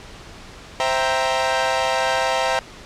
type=chord; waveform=sawtooth; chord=C dominant seventh; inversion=none; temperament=equal; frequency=523.3 / 659.3 / 784 / 932.3 Hz; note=C5 / E5 / G5 / Bb5; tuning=0 / 0 / 0 / 0 cents; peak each=-20 dBFS; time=0.8-2.59 s; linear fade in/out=0 ms; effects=pink hiss -40 dBFS RMS until 2.85 s + low-pass 6000 Hz 12 dB/octave